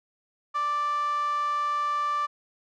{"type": "tone with band-pass filter", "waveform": "5% pulse", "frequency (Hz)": 587.3, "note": "D5", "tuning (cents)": 0, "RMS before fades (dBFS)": -27, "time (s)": [0.54, 2.27], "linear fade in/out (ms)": 20, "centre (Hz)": 1200, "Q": 8.5, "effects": []}